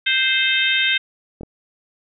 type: harmonic tone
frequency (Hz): 523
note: C5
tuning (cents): -1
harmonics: 3 / 4 / 5 / 6 / 7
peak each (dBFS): -22 / -22 / -22 / -22 / -22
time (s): 0.06-0.98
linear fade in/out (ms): 10
type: clicks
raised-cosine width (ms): 2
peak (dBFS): -20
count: 2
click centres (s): 1.41 / 1.433
effects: none

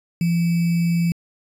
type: tone with sample-and-hold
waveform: sine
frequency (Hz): 170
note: F3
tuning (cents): -46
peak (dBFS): -16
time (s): 0.21-1.12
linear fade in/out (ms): 2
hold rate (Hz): 2450
effects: resampled to 32000 Hz

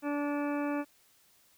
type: harmonic tone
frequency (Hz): 290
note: D4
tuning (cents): -22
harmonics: 1 / 2 / 3 / 4 / 5 / 6 / 8 / 9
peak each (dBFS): -31 / -37 / -41 / -43 / -45 / -47 / -49 / -50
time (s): 0.02-0.85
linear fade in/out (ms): 50
effects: white hiss -65 dBFS RMS until 1.57 s

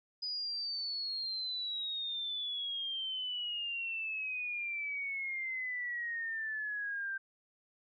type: exponential sweep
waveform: sine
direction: down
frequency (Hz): 4978 to 1566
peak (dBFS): -35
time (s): 0.22-7.18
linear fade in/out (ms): 10
effects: none

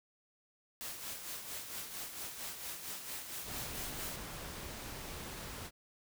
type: noise with tremolo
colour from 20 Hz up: white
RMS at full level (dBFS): -42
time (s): 0.81-4.16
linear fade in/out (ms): 0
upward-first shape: sine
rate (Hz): 4.4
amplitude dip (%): 50
type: noise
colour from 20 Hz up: pink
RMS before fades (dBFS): -45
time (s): 3.44-5.71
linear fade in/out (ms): 50
effects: none

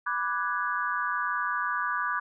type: chord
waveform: sine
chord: G# half-diminished seventh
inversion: first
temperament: equal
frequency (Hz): 987.8 / 1174.7 / 1480 / 1661.2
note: B5 / D6 / F#6 / G#6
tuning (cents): 0 / 0 / 0 / 0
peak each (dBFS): -34 / -30 / -32 / -33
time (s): 0.06-2.2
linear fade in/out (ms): 10
effects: none

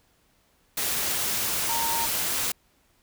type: tone in noise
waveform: sine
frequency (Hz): 920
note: A#5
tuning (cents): -23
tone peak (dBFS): -28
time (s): 1.69-2.06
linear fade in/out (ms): 5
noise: white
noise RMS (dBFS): -27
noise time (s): 0.77-2.52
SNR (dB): -4
effects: pink hiss -65 dBFS RMS until 3.02 s

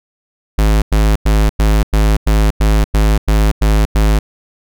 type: tone bursts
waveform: square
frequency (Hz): 52.9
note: G#1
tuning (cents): +33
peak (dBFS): -9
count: 11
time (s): 0.58-4.19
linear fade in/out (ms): 5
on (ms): 240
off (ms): 97
effects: none

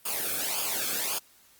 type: noise with flanger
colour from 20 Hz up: white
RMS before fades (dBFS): -30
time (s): 0.05-1.19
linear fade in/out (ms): 10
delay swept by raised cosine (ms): 0.51 to 1.06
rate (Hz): 1.8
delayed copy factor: -0.75
effects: white hiss -59 dBFS RMS until 1.59 s + Opus 32 kbps

